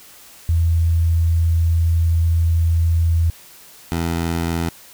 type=tone pair in turn; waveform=sine / 15% pulse; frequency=83.1 / 83.77 Hz; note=E2 / E2; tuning=+15 / +28 cents; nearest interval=unison; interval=13 cents; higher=second; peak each=-13 dBFS; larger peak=neither; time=0.49-3.3 / 3.92-4.69 s; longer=first; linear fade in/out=0 ms; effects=white hiss -44 dBFS RMS until 4.93 s